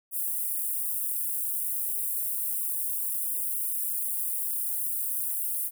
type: high-pass noise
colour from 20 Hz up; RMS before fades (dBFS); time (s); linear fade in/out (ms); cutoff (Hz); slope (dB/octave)
white; -30; 0.11-5.71; 50; 9100; 48
effects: none